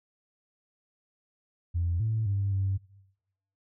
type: tone with pitch steps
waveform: sine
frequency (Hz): 86.1 / 110.4 / 99.3 / 96.7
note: F2 / A2 / G2 / G2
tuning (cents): -24 / +6 / +23 / -23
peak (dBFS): -24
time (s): 1.74-2.78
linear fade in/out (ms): 20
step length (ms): 260
effects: noise-tail reverb RT60 0.9 s tail -22 dB re dry + tanh soft clip ceiling -20 dBFS